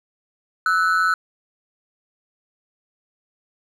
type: ring-modulated tone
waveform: triangle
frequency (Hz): 1396.9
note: F6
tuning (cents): 0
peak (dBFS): -11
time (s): 0.66-1.14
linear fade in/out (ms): 2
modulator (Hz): 88.6
effects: none